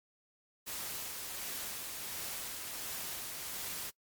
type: noise with tremolo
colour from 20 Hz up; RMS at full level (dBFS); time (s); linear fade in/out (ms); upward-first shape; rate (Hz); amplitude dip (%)
white; -40; 0.66-3.91; 20; sine; 1.4; 25
effects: noise-tail reverb RT60 0.1 s tail -22 dB re dry + MP3 96 kbps